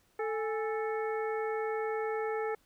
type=harmonic tone with a mistuned harmonic; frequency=440 Hz; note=A4; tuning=in tune; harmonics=1 / 2 / 3 / 4 / 5; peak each=-32 / -38 / -42 / -44 / -46 dBFS; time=0.19-2.55 s; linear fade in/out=5 ms; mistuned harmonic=2; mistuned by=-100 cents; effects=pink hiss -69 dBFS RMS until 2.65 s